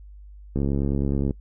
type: click train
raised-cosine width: 3 ms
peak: -12 dBFS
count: 53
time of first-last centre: 0.56-1.308 s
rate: 69.5 Hz
effects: noise-tail reverb RT60 0.1 s tail -22 dB re dry + added 50 Hz sine -41 dBFS peak until 1.4 s